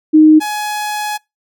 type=tone pair in turn; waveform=sine / sawtooth; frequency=310 / 841.1 Hz; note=D#4 / G#5; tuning=-6 / +22 cents; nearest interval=octave + perfect fourth; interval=1728 cents; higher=second; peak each=-3 / -14 dBFS; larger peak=first; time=0.13-0.4 / 0.4-1.18 s; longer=second; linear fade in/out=20 ms; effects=noise-tail reverb RT60 0.2 s tail -25 dB re dry